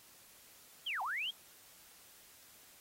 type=linear two-way sweep; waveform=sine; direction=down then up; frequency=3345 to 721 to 3345 Hz; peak=-35 dBFS; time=0.86-1.31 s; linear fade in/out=10 ms; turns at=1.02 s; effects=white hiss -60 dBFS RMS until 2.8 s + AAC 48 kbps